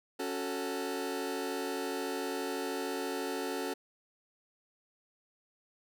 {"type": "chord", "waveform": "sawtooth", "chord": "F# minor", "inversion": "second", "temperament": "just", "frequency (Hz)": [277.5, 370, 444], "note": ["C#4", "F#4", "A4"], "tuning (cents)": [2, 0, 16], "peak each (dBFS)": -34, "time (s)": [0.19, 3.74], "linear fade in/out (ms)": 10, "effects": []}